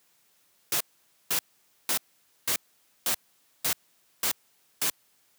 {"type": "noise bursts", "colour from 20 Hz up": "white", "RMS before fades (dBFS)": -26, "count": 8, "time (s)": [0.72, 4.9], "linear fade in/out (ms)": 2, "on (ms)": 85, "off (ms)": 500, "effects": ["white hiss -66 dBFS RMS until 5.38 s", "high-pass 100 Hz 12 dB/octave"]}